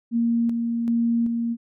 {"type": "tone with tremolo", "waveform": "sine", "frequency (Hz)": 233.1, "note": "A#3", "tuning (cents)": 0, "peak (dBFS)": -18, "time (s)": [0.11, 1.57], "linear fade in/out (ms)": 50, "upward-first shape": "square", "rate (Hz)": 1.3, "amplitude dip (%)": 35, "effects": []}